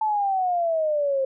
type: exponential sweep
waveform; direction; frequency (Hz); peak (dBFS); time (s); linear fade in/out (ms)
sine; down; 880 to 527; -20; 0.01-1.25; 5
effects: none